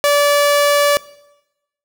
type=tone; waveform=sawtooth; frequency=578 Hz; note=D5; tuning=28 cents flat; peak=-7 dBFS; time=0.04-0.97 s; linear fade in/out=0 ms; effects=noise-tail reverb RT60 0.9 s tail -20 dB re dry